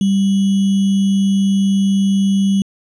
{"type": "tone with sample-and-hold", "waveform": "sine", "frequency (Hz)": 196, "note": "G3", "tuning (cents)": 0, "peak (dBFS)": -11, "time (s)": [0.01, 2.62], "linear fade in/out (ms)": 2, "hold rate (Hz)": 3150, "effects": ["resampled to 22050 Hz"]}